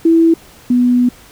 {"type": "tone pair in turn", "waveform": "sine", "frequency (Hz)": [329.6, 246.2], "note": ["E4", "B3"], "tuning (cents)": [0, -5], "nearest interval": "perfect fourth", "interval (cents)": 505, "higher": "first", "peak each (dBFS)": [-6, -8], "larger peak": "first", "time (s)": [[0.05, 0.34], [0.7, 1.09]], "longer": "second", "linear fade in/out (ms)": 5, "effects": ["pink hiss -42 dBFS RMS until 1.31 s"]}